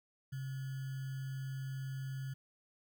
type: tone with sample-and-hold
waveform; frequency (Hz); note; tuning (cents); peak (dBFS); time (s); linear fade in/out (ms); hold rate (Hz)
sine; 133.8; C3; +39; -38; 0.32-2.34; 10; 1575
effects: none